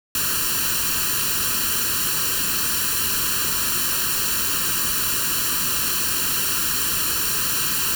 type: noise with comb filter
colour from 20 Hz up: white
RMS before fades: -22 dBFS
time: 0.15-7.95 s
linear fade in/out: 2 ms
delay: 0.7 ms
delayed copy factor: +0.9
effects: none